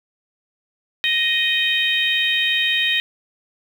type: harmonic tone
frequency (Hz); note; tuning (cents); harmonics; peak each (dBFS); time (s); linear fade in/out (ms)
622.3; D#5; 0; 3 / 4 / 5 / 6; -22 / -22 / -22 / -22; 1.04-3; 0
effects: 7-bit